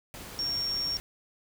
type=tone in noise; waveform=sine; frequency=5530 Hz; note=F8; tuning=18 cents flat; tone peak=-28 dBFS; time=0.39-0.97 s; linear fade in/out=0 ms; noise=pink; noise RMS=-43 dBFS; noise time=0.14-1 s; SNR=+12 dB; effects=none